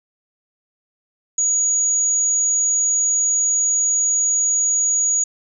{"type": "tone", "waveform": "sine", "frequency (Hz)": 6770, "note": "G#8", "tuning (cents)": 32, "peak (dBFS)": -15, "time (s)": [1.38, 5.24], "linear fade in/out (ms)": 5, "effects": []}